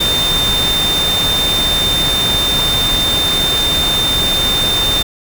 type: tone in noise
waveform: sine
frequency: 3600 Hz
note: A7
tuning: 39 cents sharp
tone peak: -13 dBFS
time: 0-5.03 s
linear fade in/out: 10 ms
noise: pink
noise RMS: -19 dBFS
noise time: 0-5.03 s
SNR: +3 dB
effects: none